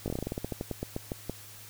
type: slowing click train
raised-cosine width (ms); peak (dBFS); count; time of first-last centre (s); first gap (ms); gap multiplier
2; -19; 18; 0.06-1.296; 19; 1.15
effects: added 104 Hz sine -53 dBFS peak until 1.69 s + white hiss -49 dBFS RMS until 1.69 s